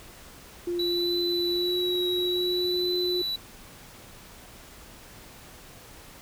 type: tone with pitch glide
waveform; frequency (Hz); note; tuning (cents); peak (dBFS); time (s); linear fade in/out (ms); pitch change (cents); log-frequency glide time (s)
sine; 349.2 to 358.8; F4 to F4; 0 to +47; -26; 0.67-3.22; 5; +47; 1.48-1.75
type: tone with vibrato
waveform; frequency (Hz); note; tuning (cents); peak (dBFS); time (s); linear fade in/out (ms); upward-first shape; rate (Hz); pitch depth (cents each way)
triangle; 3935; B7; -7; -26; 0.79-3.36; 5; triangle; 0.58; 32
effects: pink hiss -48 dBFS RMS until 6.21 s